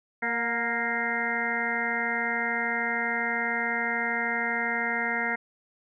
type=harmonic tone with a mistuned harmonic; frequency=233.1 Hz; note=A#3; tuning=in tune; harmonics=1 / 2 / 3 / 4 / 6 / 7 / 8 / 9; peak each=-36 / -37 / -35 / -36 / -34 / -35 / -31 / -31 dBFS; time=0.22-5.36 s; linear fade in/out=10 ms; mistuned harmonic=3; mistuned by=+41 cents; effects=none